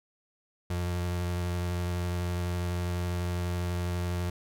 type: tone with vibrato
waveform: 35% pulse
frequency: 88.2 Hz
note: F2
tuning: 18 cents sharp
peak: -27 dBFS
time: 0.7-4.3 s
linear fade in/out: 5 ms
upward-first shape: sine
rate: 12 Hz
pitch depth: 13 cents each way
effects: none